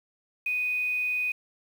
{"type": "tone with quantisation", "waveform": "sine", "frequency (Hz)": 2489, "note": "D#7", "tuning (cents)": 0, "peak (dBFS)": -25, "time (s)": [0.46, 1.32], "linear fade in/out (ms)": 5, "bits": 8, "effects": []}